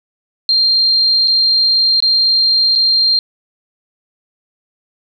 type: tone with dropouts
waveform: sine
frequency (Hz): 4186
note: C8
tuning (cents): 0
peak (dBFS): -9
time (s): 0.49-3.19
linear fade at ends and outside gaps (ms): 1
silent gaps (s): 1.275-1.28 / 2.003-2.024 / 2.753-2.758
effects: none